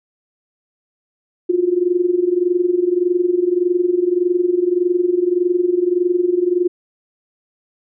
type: tone with amplitude modulation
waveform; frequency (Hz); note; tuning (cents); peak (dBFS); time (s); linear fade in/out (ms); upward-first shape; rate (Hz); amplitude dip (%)
sine; 355.9; F4; +33; -10; 1.49-6.68; 10; sine; 21.7; 80
effects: none